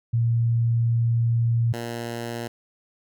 sine / 10% pulse tone pair in turn, 116.54 / 117.49 Hz, A#2 / A#2, 0 / +14 cents, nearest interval unison, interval 14 cents, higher second, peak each -18 / -21 dBFS, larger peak first, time 0.13-1.73 / 1.73-2.48 s, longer first, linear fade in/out 10 ms, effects none

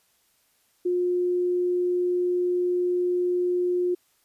sine tone, 357.1 Hz, F4, 39 cents sharp, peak -21 dBFS, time 0.85-3.95 s, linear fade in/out 10 ms, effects white hiss -66 dBFS RMS until 4.24 s + resampled to 32000 Hz

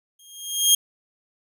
15% pulse tone with exponential growth, 3236 Hz, G#7, 46 cents flat, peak -4 dBFS, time 0.19-0.75 s, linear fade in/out 5 ms, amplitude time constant 120 ms, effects none

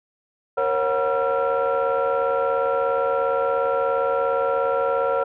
sine tone cluster, 468.9 / 546 / 736 / 960 / 1362 Hz, A#4 / C#5 / F#5 / B5 / F6, +10 / -26 / -9 / -49 / -44 cents, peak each -23 / -21 / -27 / -29 / -25 dBFS, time 0.57-5.24 s, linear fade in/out 10 ms, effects tanh soft clip ceiling -13 dBFS

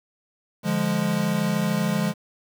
square chord, D diminished, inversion none, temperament equal, 146.83 / 174.61 / 207.7 Hz, D3 / F3 / Ab3, 0 / 0 / 0 cents, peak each -29 / -26 / -25 dBFS, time 0.63-2.14 s, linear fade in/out 50 ms, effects 8-bit

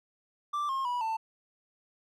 triangle tone with pitch steps, 1174.7 / 1071 / 976.5 / 890.3 Hz, D6 / C6 / B5 / A5, 0 / +40 / -20 / +20 cents, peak -27 dBFS, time 0.53-1.17 s, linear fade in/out 10 ms, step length 160 ms, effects none

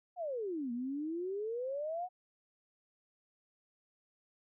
sine exponential two-way sweep, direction down then up, 746 to 232.9 to 746 Hz, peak -35 dBFS, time 0.16-2.09 s, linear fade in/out 50 ms, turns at 0.72 s, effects none

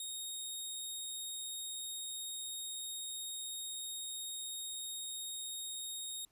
15% pulse tone, 3729 Hz, A#7, in tune, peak -33 dBFS, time 0-6.25 s, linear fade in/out 2 ms, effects pink hiss -74 dBFS RMS until 6.31 s + resampled to 32000 Hz

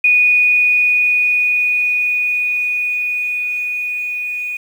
sine tone with level ramp, 2469 Hz, D#7, 14 cents flat, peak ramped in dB -8 to -20 dBFS, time 0.04-4.57 s, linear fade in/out 5 ms, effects 7-bit

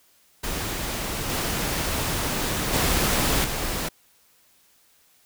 pink noise with level steps, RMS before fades -29 / -26 / -22 / -28 dBFS, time 0.43-3.89 s, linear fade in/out 10 ms, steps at 1.29 / 2.73 / 3.44 s, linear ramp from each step 5 ms, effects white hiss -60 dBFS RMS until 5.25 s

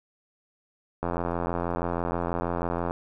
click train, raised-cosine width 1 ms, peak -14 dBFS, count 163, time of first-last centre 1.03-2.909 s, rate 86.2 Hz, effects none

